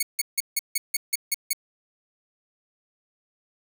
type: tone bursts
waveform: 5% pulse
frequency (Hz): 2217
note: C#7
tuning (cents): 0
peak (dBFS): -11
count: 9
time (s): 0-1.532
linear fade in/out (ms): 5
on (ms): 28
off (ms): 160
effects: none